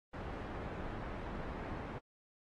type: low-pass noise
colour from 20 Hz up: pink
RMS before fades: -43 dBFS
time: 0.13-1.99 s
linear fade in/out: 10 ms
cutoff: 1400 Hz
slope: 12 dB/octave
effects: AAC 32 kbps